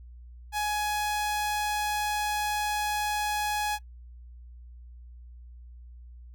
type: tone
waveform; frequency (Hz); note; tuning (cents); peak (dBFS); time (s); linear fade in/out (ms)
sawtooth; 838; G#5; +15; -23; 0.52-3.79; 50
effects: noise-tail reverb RT60 0.1 s tail -21 dB re dry + added 60 Hz sine -44 dBFS peak until 6.34 s

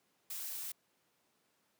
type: noise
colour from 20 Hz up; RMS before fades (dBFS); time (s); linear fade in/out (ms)
blue; -42; 0.3-0.72; 5
effects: pink hiss -75 dBFS RMS until 1.79 s + high-pass 200 Hz 12 dB/octave

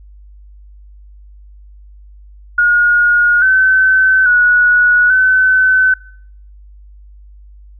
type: tone with pitch steps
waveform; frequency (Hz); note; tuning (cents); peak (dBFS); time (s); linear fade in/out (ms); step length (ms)
sine; 1437 / 1528 / 1463 / 1518; F6 / G6 / F#6 / F#6; +49 / -45 / -20 / +44; -7; 2.58-5.94; 5; 840
effects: noise-tail reverb RT60 0.6 s tail -23 dB re dry + added 50 Hz sine -36 dBFS peak until 7.79 s

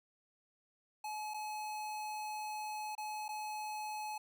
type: tone with dropouts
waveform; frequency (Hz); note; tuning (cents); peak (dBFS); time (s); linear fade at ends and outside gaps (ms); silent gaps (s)
square; 852; G#5; +44; -40; 1.04-4.18; 5; 1.338-1.342 / 2.952-2.979 / 3.282-3.289
effects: none

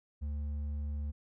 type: tone with hard clipping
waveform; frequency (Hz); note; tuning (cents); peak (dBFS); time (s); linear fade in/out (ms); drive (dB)
sine; 73.42; D2; 0; -35; 0.21-1.12; 20; 4
effects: none

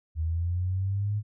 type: linear sweep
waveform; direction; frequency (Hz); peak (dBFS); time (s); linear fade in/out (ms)
sine; up; 78 to 106.3; -25; 0.15-1.23; 50
effects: none

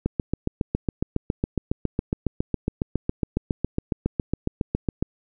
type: click train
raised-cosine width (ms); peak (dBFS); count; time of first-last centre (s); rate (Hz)
3; -9; 37; 0.06-5.026; 7.25
effects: none

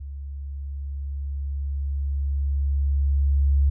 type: tone with level ramp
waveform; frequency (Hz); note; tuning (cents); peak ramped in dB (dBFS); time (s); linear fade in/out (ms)
sine; 69.8; C#2; +13; -32 to -15; 0-3.7; 10
effects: none

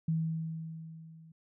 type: tone with level ramp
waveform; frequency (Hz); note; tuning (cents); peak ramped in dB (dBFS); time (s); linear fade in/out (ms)
sine; 161.5; E3; -35; -26 to -52; 0.08-1.32; 5
effects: none

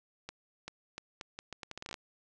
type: accelerating click train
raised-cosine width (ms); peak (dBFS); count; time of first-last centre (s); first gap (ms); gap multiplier
0.2; -24; 15; 0.29-1.942; 390; 0.77
effects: resampled to 22050 Hz

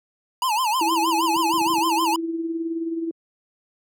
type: tone with vibrato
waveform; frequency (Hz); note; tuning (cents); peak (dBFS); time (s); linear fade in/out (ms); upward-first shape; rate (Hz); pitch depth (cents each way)
square; 938; A#5; +11; -20; 0.42-2.16; 2; sine; 6.4; 200
type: tone with tremolo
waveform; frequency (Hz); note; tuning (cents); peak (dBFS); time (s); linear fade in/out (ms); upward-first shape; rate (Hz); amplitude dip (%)
sine; 330; E4; +2; -21; 0.81-3.11; 2; sine; 19; 50
type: clicks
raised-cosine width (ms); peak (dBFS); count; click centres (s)
5; -23; 8; 1.364 / 1.538 / 1.579 / 1.613 / 1.665 / 1.702 / 1.737 / 1.783
effects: high-pass 200 Hz 12 dB/octave

